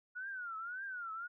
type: tone with vibrato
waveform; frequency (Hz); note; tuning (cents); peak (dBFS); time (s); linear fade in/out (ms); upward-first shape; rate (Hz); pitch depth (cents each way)
sine; 1444; F#6; -43; -40; 0.15-1.28; 20; triangle; 1.8; 200
effects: none